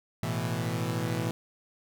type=chord; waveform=sawtooth; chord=A suspended second; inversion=none; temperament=equal; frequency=110 / 123.47 / 164.81 Hz; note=A2 / B2 / E3; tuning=0 / 0 / 0 cents; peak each=-29 dBFS; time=0.23-1.31 s; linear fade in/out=0 ms; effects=none